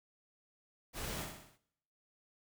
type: noise with echo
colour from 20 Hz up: pink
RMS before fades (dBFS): -42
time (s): 0.93-1.27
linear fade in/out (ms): 50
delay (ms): 63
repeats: 5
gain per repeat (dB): -5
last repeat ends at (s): 1.585
effects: noise-tail reverb RT60 0.8 s tail -20 dB re dry